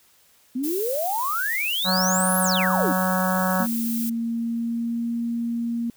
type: exponential two-way sweep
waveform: sine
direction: up then down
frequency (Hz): 241.8 to 11840 to 241.8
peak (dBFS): -23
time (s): 0.55-2.93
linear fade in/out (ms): 10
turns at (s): 2.39
type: noise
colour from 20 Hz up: violet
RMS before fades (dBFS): -31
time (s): 0.63-4.1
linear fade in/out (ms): 10
type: harmonic tone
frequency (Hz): 185.9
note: F#3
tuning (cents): +8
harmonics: 1 / 3 / 4 / 5 / 6 / 7 / 8 / 9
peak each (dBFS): -23 / -28 / -29 / -30 / -31 / -31 / -32 / -33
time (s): 1.84-3.67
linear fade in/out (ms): 50
type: tone with pitch glide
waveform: sine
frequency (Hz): 229.9 to 233.9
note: A#3 to A#3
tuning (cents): -24 to +6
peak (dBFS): -23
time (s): 3.6-5.9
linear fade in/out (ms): 2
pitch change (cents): +30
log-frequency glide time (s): 3.97-5.11
effects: white hiss -58 dBFS RMS until 5.96 s